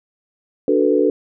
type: chord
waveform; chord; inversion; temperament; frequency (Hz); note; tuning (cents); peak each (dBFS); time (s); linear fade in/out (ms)
sine; B minor seventh; first; equal; 293.7 / 370 / 440 / 493.9; D4 / F#4 / A4 / B4; 0 / 0 / 0 / 0; -18 / -19 / -17 / -19; 0.68-1.1; 2
effects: none